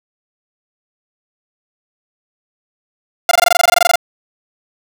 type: tone bursts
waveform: sawtooth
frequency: 698.5 Hz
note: F5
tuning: in tune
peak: -3 dBFS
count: 16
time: 3.29-3.957 s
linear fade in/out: 2 ms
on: 22 ms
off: 21 ms
effects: none